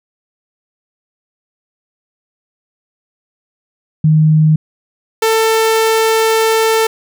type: tone pair in turn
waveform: sine / sawtooth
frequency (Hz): 155.56 / 445.4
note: D#3 / A4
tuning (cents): 0 / +21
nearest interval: octave + tritone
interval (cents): 1821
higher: second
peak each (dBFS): -6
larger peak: neither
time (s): 4.04-4.56 / 5.22-6.87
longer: second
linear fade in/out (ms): 5
effects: none